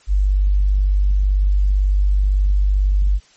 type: tone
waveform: sine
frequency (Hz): 49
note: G1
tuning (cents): 0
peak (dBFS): -12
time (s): 0.07-3.2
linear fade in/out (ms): 50
effects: white hiss -52 dBFS RMS until 3.36 s + MP3 32 kbps